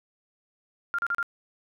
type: tone bursts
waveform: sine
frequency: 1396.9 Hz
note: F6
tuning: in tune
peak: -24 dBFS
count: 4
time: 0.94-1.228 s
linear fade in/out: 0 ms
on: 45 ms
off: 36 ms
effects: none